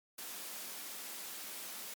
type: high-pass noise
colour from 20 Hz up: white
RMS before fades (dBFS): -45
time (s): 0.18-1.94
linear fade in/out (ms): 5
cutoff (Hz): 170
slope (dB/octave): 48
effects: MP3 96 kbps